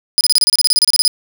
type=tone bursts; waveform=35% pulse; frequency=4978 Hz; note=D#8; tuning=in tune; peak=-7 dBFS; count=16; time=0.18-1.078 s; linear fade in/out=0 ms; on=28 ms; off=30 ms; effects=none